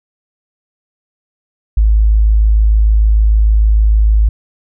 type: tone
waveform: sine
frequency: 53.3 Hz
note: G#1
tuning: 46 cents sharp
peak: -6 dBFS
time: 1.77-4.29 s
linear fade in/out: 5 ms
effects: none